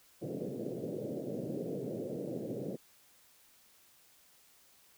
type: band-pass noise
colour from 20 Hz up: white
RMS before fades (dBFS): -39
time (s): 0.21-2.77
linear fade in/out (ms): 20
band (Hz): 120 to 550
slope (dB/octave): 48
effects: white hiss -64 dBFS RMS until 4.97 s